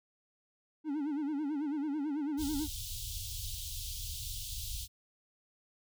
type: tone with vibrato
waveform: triangle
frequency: 293.7 Hz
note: D4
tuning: in tune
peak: -30 dBFS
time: 0.84-2.68 s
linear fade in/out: 50 ms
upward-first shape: sine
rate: 9.1 Hz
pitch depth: 120 cents each way
type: band-stop noise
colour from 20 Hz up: pink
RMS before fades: -40 dBFS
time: 2.37-4.88 s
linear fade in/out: 50 ms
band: 110 to 3100 Hz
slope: 48 dB/octave
effects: none